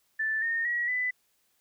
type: tone with pitch steps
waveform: sine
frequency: 1760 / 1835.8 / 1914.9 / 1997.3 Hz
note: A6 / A#6 / A#6 / B6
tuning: 0 / -27 / +46 / +19 cents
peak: -26 dBFS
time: 0.19-1.11 s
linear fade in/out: 10 ms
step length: 230 ms
effects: white hiss -71 dBFS RMS until 1.6 s